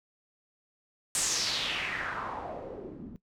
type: noise with low-pass filter sweep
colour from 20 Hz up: white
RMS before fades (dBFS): -34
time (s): 1.15-3.16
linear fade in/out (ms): 0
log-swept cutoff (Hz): 8600 to 210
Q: 3.4
effects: noise-tail reverb RT60 0.1 s tail -18 dB re dry